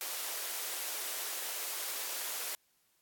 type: high-pass noise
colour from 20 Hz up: white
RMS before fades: -38 dBFS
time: 0.01-2.55 s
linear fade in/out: 0 ms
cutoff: 380 Hz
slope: 24 dB/octave
effects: white hiss -73 dBFS RMS until 3.01 s + AAC 64 kbps